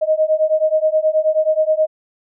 sine beating tone pair, 620 / 629.4 Hz, D#5 / D#5, -6 / +20 cents, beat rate 9.4 Hz, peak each -16 dBFS, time 0.01-1.87 s, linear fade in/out 20 ms, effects none

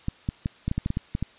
clicks, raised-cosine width 5 ms, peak -13 dBFS, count 11, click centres 0.084 / 0.289 / 0.459 / 0.68 / 0.714 / 0.78 / 0.861 / 0.904 / 0.971 / 1.151 / 1.226 s, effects white hiss -53 dBFS RMS until 1.38 s + resampled to 8000 Hz

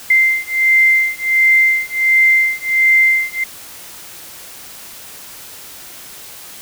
sine beating tone pair, 2085 / 2086.4 Hz, C7 / C7, -7 / -5 cents, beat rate 1.4 Hz, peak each -13 dBFS, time 0.1-3.44 s, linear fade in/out 5 ms, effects white hiss -35 dBFS RMS until 6.61 s

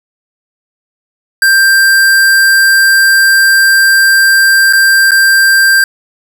square tone with dropouts, 1580 Hz, G6, 13 cents sharp, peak -5 dBFS, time 1.42-5.84 s, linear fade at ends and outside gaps 2 ms, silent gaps 4.727-4.733 / 5.109-5.117 s, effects 7-bit

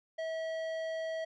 sine tone with tanh clipping, 646 Hz, E5, 35 cents flat, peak -36 dBFS, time 0.18-1.25 s, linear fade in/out 10 ms, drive 13 dB, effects none

